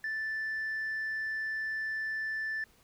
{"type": "tone", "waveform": "sine", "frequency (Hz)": 1760, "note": "A6", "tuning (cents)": 0, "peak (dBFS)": -30, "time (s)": [0.04, 2.64], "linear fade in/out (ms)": 2, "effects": ["tanh soft clip ceiling -30 dBFS", "pink hiss -64 dBFS RMS until 2.83 s"]}